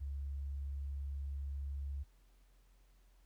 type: tone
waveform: sine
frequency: 69.7 Hz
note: C#2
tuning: 10 cents sharp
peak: -38 dBFS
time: 0-2.04 s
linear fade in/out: 20 ms
effects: added 44 Hz sine -63 dBFS peak until 3.25 s + pink hiss -75 dBFS RMS until 3.25 s